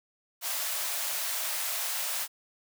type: high-pass noise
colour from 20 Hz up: white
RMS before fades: -32 dBFS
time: 0.41-2.28 s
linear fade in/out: 50 ms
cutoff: 550 Hz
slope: 48 dB/octave
effects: none